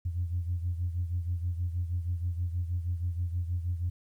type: beating tone pair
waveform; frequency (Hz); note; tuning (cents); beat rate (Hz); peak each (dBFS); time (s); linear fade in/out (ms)
sine; 86.3 / 92.6; F2 / F#2; -20 / +2; 6.3; -29 / -35; 0.05-3.9; 10
effects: tanh soft clip ceiling -22 dBFS + 11-bit